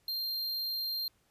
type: tone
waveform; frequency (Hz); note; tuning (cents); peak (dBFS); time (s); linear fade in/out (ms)
square; 4186; C8; 0; -33; 0.08-1.08; 2
effects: pink hiss -71 dBFS RMS until 1.3 s + resampled to 32000 Hz